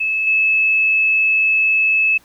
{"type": "tone with level steps", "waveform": "sine", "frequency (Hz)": 2602, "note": "E7", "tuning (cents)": -23, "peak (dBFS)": [-16, -12], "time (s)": [0, 2.18], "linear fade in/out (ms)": 10, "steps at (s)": 0.27, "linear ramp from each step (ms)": 2, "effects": ["pink hiss -52 dBFS RMS until 2.24 s"]}